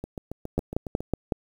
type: two click trains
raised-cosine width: 2 ms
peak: -20 / -10 dBFS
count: 8 / 5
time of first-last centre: 0.04-1.006 / 0.58-1.322 s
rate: 7.25 / 5.39 Hz
effects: 8-bit